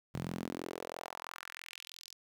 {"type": "tone with high-pass filter sweep", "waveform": "sawtooth", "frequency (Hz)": 43.03, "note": "F1", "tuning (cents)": -25, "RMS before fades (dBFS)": -44, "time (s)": [0.14, 2.13], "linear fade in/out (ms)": 0, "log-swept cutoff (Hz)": [130, 5300], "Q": 2.3, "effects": ["11-bit"]}